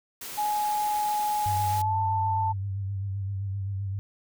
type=noise; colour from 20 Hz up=white; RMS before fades=-38 dBFS; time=0.21-1.82 s; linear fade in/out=5 ms
type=tone with pitch glide; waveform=sine; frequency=839 to 885.8 Hz; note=G#5 to A5; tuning=+17 to +11 cents; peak=-24 dBFS; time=0.37-2.53 s; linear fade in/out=20 ms; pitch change=+94 cents; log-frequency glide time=1.71-1.96 s
type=tone with vibrato; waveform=sine; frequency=98 Hz; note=G2; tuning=in tune; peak=-28 dBFS; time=1.46-3.99 s; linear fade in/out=0 ms; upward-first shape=sine; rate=7.7 Hz; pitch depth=42 cents each way
effects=none